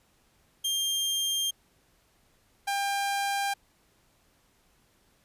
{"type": "tone pair in turn", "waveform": "sawtooth", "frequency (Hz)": [3193, 798.2], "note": ["G7", "G5"], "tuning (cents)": [31, 31], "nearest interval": "2 octaves", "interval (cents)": 2400, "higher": "first", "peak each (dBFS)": -23, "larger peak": "neither", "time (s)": [[0.64, 1.51], [2.67, 3.54]], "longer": "neither", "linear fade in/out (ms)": 10, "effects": ["pink hiss -66 dBFS RMS until 5.24 s", "resampled to 32000 Hz"]}